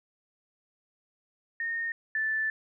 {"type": "tone pair in turn", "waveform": "sine", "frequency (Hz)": [1840, 1757.4], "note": ["A#6", "A6"], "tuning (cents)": [-23, -3], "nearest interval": "minor second", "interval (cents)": 80, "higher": "first", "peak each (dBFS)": [-29, -26], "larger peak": "second", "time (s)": [[1.6, 1.92], [2.15, 2.5]], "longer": "second", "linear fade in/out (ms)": 2, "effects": []}